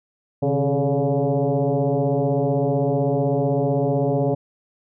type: tone with frequency modulation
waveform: sine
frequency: 147.9 Hz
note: D3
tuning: 13 cents sharp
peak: -17 dBFS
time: 0.42-4.35 s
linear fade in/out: 10 ms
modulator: 140 Hz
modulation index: 3.8
effects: none